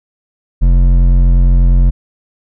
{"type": "tone with hard clipping", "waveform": "sine", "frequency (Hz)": 44.21, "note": "F1", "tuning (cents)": 22, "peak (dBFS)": -7, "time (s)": [0.61, 1.91], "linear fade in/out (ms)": 20, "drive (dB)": 9, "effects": []}